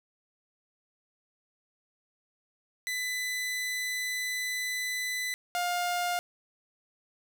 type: tone pair in turn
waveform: sawtooth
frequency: 2000 / 707.1 Hz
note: B6 / F5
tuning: +21 / +21 cents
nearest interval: octave + tritone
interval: 1800 cents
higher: first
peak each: -27 / -24 dBFS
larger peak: second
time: 2.87-5.34 / 5.55-6.19 s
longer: first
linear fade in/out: 0 ms
effects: none